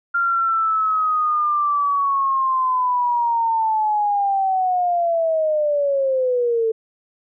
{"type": "linear sweep", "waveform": "sine", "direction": "down", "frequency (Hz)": [1394, 441.4], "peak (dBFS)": -16, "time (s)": [0.14, 6.72], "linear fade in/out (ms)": 10, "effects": []}